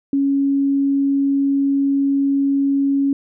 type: tone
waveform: sine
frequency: 277.2 Hz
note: C#4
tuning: in tune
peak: -14 dBFS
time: 0.13-3.13 s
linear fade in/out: 2 ms
effects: none